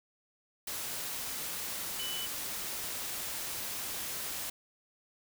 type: tone in noise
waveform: sine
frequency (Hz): 2986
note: F#7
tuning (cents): +15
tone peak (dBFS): -37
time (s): 1.99-2.26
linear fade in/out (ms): 5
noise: white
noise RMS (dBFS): -38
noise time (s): 0.67-4.5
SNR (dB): -2
effects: none